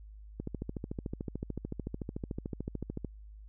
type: click train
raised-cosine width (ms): 3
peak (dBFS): -23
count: 37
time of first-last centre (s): 0.4-3.047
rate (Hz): 13.6
effects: added 52 Hz sine -47 dBFS peak until 3.48 s